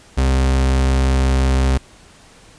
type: tone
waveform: 40% pulse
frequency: 65.8 Hz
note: C2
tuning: 10 cents sharp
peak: -12 dBFS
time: 0.17-1.78 s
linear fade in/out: 10 ms
effects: pink hiss -46 dBFS RMS until 2.58 s + resampled to 22050 Hz